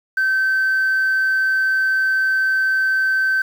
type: tone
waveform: sine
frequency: 1544 Hz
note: G6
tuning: 27 cents flat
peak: -13 dBFS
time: 0.17-3.42 s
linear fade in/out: 5 ms
effects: tanh soft clip ceiling -13 dBFS + 7-bit